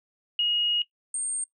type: tone pair in turn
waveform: sine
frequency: 2880 / 8615 Hz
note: F#7 / C9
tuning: -47 / +50 cents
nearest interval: octave + perfect fifth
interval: 1897 cents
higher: second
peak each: -21 / -27 dBFS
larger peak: first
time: 0.39-0.82 / 1.14-1.44 s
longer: first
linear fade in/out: 2 ms
effects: noise-tail reverb RT60 0.1 s tail -18 dB re dry